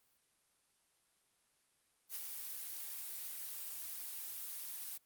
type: noise with ADSR envelope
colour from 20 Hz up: blue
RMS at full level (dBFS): -41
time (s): 2.09-4.98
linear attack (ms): 68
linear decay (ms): 19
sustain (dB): -4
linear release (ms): 16
effects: white hiss -75 dBFS RMS until 5.05 s + Opus 32 kbps

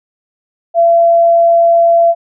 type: tone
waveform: sine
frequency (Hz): 677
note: E5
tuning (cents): +46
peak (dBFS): -5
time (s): 0.74-2.15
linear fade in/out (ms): 50
effects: none

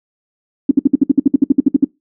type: tone bursts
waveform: sine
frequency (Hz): 277.2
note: C#4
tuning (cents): 0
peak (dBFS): -4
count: 15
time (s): 0.69-1.846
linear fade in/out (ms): 5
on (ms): 22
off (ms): 59
effects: noise-tail reverb RT60 0.2 s tail -23 dB re dry

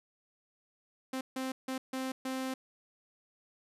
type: tone bursts at uneven times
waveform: sawtooth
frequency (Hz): 261.6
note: C4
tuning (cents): 0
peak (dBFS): -30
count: 5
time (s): 1.13-1.21 / 1.36-1.52 / 1.68-1.78 / 1.93-2.12 / 2.25-2.54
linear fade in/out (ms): 5
effects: resampled to 32000 Hz

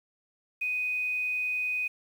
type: tone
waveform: sine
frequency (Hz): 2495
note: D#7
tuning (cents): +4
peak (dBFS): -27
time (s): 0.61-1.88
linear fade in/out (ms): 10
effects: 9-bit

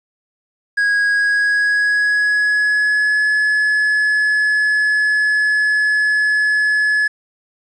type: tone with pitch glide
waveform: triangle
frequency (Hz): 1650 to 1706.2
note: G#6 to G#6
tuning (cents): -12 to +46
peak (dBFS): -11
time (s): 0.77-7.08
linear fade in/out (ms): 10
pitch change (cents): +58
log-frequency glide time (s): 1.14-3.28
effects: resampled to 22050 Hz + 8-bit

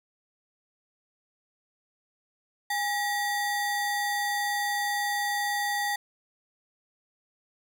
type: ring-modulated tone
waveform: square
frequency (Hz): 1366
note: F6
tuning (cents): -39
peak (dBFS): -24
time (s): 2.7-5.96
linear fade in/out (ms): 5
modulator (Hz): 547
effects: none

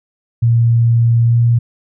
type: tone with pitch glide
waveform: sine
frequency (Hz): 116.8 to 118.09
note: A#2 to A#2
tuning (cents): +4 to +23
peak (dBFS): -8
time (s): 0.42-1.59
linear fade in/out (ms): 10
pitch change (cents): +19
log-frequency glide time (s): 1.24-1.37
effects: none

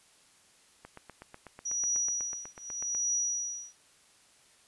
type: click train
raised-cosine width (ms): 0.5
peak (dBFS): -30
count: 18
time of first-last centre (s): 0.85-2.949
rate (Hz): 8.1
type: tone with tremolo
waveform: sine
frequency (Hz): 5820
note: F#8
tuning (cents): -29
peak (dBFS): -26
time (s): 1.65-3.75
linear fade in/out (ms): 10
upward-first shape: triangle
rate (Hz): 0.84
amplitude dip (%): 100
effects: white hiss -62 dBFS RMS until 4.67 s + resampled to 24000 Hz

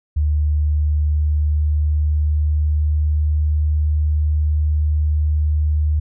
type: tone with pitch glide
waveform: sine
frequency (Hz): 75 to 75.78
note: D2 to D#2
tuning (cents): +37 to -45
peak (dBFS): -14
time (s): 0.16-6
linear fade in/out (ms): 10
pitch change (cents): +18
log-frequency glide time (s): 0.64-3.57
effects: none

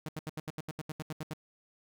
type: tone bursts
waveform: sawtooth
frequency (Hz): 155.56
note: D#3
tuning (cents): 0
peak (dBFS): -32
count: 13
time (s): 0.06-1.335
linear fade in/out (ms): 0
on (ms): 27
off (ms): 77
effects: none

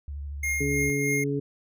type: tone with vibrato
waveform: sine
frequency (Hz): 71.5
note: D2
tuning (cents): -46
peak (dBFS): -32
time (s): 0.08-0.9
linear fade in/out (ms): 0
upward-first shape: sine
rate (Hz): 13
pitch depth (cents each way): 42
type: tone with tremolo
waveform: square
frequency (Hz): 2132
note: C7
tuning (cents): +32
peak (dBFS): -25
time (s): 0.43-1.24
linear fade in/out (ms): 5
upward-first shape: triangle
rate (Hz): 3.2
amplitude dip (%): 50
type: harmonic tone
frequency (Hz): 141.3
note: C#3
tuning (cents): +34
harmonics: 1 / 2 / 3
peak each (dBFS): -29 / -29 / -29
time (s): 0.6-1.4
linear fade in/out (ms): 10
effects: none

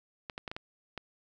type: clicks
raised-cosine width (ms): 0.3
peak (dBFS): -22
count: 6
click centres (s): 0.298 / 0.379 / 0.478 / 0.515 / 0.565 / 0.977
effects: none

